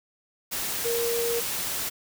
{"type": "tone in noise", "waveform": "sine", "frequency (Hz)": 468.6, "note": "A#4", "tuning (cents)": 9, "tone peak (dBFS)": -25, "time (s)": [0.84, 1.41], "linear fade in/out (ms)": 20, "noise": "white", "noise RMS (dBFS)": -30, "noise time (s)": [0.51, 1.9], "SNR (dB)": 2, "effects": []}